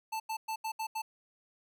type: tone bursts at uneven times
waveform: square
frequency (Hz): 882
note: A5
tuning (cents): +4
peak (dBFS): -34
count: 6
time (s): 0.12-0.2 / 0.29-0.37 / 0.48-0.56 / 0.64-0.72 / 0.79-0.87 / 0.95-1.02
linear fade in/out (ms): 10
effects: none